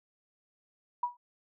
sine tone with exponential decay, 971 Hz, B5, 30 cents flat, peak -24 dBFS, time 1.03-1.17 s, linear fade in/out 5 ms, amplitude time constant 30 ms, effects none

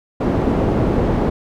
white low-pass noise, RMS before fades -17 dBFS, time 0.2-1.3 s, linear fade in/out 10 ms, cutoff 390 Hz, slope 12 dB/octave, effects none

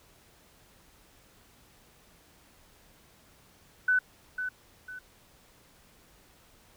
sine tone with echo, 1500 Hz, F#6, 23 cents sharp, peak -21 dBFS, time 3.88-3.99 s, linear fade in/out 5 ms, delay 500 ms, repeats 2, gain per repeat -9 dB, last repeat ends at 4.99 s, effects pink hiss -60 dBFS RMS until 6.76 s

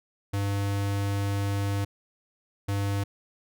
square tone bursts at uneven times, 100 Hz, G2, 35 cents sharp, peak -26 dBFS, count 2, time 0.33-1.85 / 2.68-3.04 s, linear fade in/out 10 ms, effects none

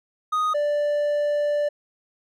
triangle tone pair in turn, 1244.5 / 587.3 Hz, D#6 / D5, 0 / 0 cents, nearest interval octave + minor second, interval 1300 cents, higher first, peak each -18 dBFS, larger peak neither, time 0.32-0.54 / 0.54-1.69 s, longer second, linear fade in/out 10 ms, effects none

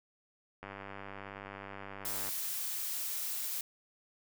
click train, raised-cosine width 0.5 ms, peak -29 dBFS, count 165, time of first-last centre 0.63-2.29 s, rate 98.8 Hz
blue noise, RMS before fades -37 dBFS, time 2.05-3.61 s, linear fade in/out 2 ms
effects none

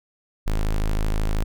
square tone, 26.44 Hz, G#0, 32 cents sharp, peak -20 dBFS, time 0.46-1.44 s, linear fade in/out 10 ms, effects none

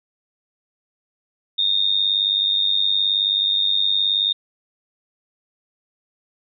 sine tone with amplitude modulation, 3673 Hz, A#7, 26 cents flat, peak -13 dBFS, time 1.58-4.33 s, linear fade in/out 10 ms, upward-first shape sine, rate 99 Hz, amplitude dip 75%, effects none

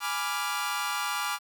sawtooth chord, G# diminished seventh, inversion none, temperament equal, 830.6 / 987.8 / 1174.7 / 1396.9 Hz, G#5 / B5 / D6 / F6, 0 / 0 / 0 / 0 cents, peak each -32 / -32 / -29 / -30 dBFS, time 0-1.39 s, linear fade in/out 50 ms, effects 9-bit

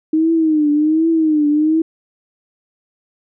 sine tone with vibrato, 311.1 Hz, D#4, in tune, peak -11 dBFS, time 0.13-1.82 s, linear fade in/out 5 ms, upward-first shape triangle, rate 1.3 Hz, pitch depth 110 cents each way, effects none

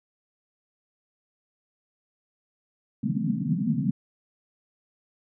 white band-pass noise, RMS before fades -26 dBFS, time 3.03-3.91 s, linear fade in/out 5 ms, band 130 to 260 Hz, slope 96 dB/octave, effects none

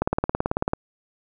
click train, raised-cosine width 1 ms, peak -7 dBFS, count 14, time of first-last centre 0.02-0.734 s, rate 18.2 Hz, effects none

